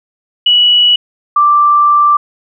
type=tone pair in turn; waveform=sine; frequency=2937 / 1175.7 Hz; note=F#7 / D6; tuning=-13 / +2 cents; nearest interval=octave + major third; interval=1585 cents; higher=first; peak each=-5 dBFS; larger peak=neither; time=0.46-0.96 / 1.36-2.17 s; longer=second; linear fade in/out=5 ms; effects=none